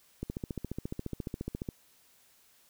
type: click train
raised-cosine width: 3 ms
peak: -22 dBFS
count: 22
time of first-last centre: 0.23-1.688 s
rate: 14.4 Hz
effects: white hiss -64 dBFS RMS until 2.69 s